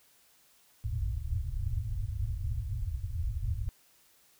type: low-pass noise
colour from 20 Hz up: white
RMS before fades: -33 dBFS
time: 0.84-3.69 s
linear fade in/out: 0 ms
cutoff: 120 Hz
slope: 96 dB/octave
effects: white hiss -64 dBFS RMS until 4.39 s